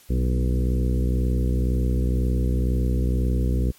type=harmonic tone with a mistuned harmonic; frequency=62 Hz; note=B1; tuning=7 cents sharp; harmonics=1 / 2 / 3 / 4 / 5 / 6 / 7 / 8; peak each=-20 / -26 / -30 / -32 / -34 / -36 / -37 / -38 dBFS; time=0.09-3.72 s; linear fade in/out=20 ms; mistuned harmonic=3; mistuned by=+46 cents; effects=white hiss -53 dBFS RMS until 3.78 s + MP3 64 kbps